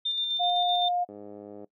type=tone with tremolo; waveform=sine; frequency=3601 Hz; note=A7; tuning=39 cents sharp; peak=-25 dBFS; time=0.05-0.89 s; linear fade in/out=10 ms; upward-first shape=square; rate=7.8 Hz; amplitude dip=30%
type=tone; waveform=sine; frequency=710 Hz; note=F5; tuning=28 cents sharp; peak=-24 dBFS; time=0.39-1.05 s; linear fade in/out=20 ms
type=click train; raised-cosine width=2 ms; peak=-27 dBFS; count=58; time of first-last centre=1.09-1.643 s; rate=103 Hz
effects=noise-tail reverb RT60 0.1 s tail -20 dB re dry + high-pass 300 Hz 12 dB/octave